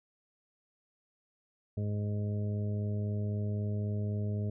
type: harmonic tone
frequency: 103.83 Hz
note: G#2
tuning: in tune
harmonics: 1 / 2 / 3 / 4 / 5 / 6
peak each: -31 / -38 / -50 / -44 / -52 / -48 dBFS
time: 1.77-4.5 s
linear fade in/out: 5 ms
effects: none